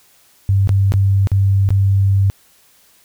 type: tone with dropouts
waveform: sine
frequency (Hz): 98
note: G2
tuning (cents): 0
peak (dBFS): -10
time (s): 0.49-2.3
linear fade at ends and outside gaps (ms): 0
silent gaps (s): 0.674-0.692 / 0.921-0.938 / 1.272-1.317 / 1.69-1.705
effects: white hiss -52 dBFS RMS until 3.04 s